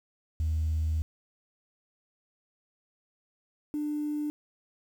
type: tone pair in turn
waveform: sine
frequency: 79 / 297.7 Hz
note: D#2 / D4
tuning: +27 / +24 cents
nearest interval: octave + major seventh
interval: 2297 cents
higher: second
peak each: -24 / -28 dBFS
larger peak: first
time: 0.4-1.02 / 3.74-4.3 s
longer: first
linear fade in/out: 0 ms
effects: tanh soft clip ceiling -22 dBFS + 9-bit